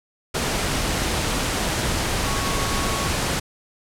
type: tone in noise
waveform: sine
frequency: 1108.7 Hz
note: C#6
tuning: in tune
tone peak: -30 dBFS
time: 2.26-3.09 s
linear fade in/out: 10 ms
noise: pink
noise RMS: -23 dBFS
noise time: 0.34-3.4 s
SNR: -10 dB
effects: low-pass 10000 Hz 12 dB/octave